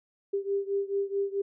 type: beating tone pair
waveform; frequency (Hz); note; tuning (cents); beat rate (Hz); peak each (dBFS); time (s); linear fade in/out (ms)
sine; 395.7 / 400.3; G4 / G4; +16 / +36; 4.6; -29 / -31; 0.33-1.42; 10
effects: none